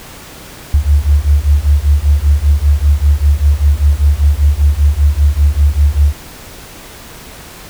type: beating tone pair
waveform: sine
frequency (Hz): 70.1 / 75.2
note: C#2 / D2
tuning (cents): +20 / +42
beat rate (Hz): 5.1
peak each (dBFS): -10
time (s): 0.74-6.13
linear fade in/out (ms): 0
effects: pink hiss -33 dBFS RMS until 7.69 s